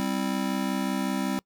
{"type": "chord", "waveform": "square", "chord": "C major", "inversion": "second", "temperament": "just", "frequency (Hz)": [196.22, 261.6, 327], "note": ["G3", "C4", "E4"], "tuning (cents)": [2, 0, -14], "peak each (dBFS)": [-30, -30, -35], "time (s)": [0, 1.39], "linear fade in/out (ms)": 0, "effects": ["noise-tail reverb RT60 0.1 s tail -25 dB re dry"]}